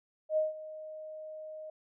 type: tone with ADSR envelope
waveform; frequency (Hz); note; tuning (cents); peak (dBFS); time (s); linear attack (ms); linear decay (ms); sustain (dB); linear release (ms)
sine; 622.3; D#5; 0; -24; 0.29-1.7; 80; 160; -17; 4
effects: none